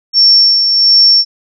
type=tone with tremolo; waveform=sine; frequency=5450 Hz; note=F8; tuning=43 cents flat; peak=-3 dBFS; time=0.13-1.25 s; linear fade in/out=50 ms; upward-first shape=sine; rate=1.4 Hz; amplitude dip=45%; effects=none